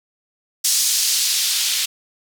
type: noise with band-pass filter sweep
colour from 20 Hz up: blue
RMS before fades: -19 dBFS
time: 0.64-1.86 s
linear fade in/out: 10 ms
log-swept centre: 5700 to 3400 Hz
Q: 1.3
effects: none